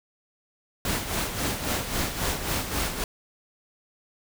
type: noise with tremolo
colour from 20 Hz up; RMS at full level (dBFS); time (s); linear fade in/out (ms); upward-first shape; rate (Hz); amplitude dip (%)
pink; -26; 0.85-3.04; 2; sine; 3.7; 60
effects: none